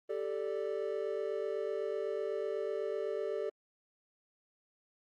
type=chord; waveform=triangle; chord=G suspended second; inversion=none; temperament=equal; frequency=392 / 440 / 587.3 Hz; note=G4 / A4 / D5; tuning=0 / 0 / 0 cents; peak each=-36 / -35 / -37 dBFS; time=0.09-3.5 s; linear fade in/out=10 ms; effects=Opus 32 kbps